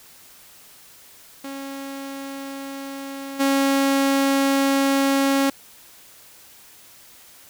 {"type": "tone with level steps", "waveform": "sawtooth", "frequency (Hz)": 274.2, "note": "C#4", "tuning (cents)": -19, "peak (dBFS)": [-27, -13], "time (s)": [1.44, 5.5], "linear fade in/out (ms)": 5, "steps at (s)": 3.39, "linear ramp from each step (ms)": 20, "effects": ["white hiss -48 dBFS RMS until 7.49 s"]}